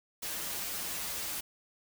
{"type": "noise with comb filter", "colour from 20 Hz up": "white", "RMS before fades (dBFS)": -37, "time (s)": [0.22, 1.41], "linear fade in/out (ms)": 10, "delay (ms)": 7.9, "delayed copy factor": -0.95, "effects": []}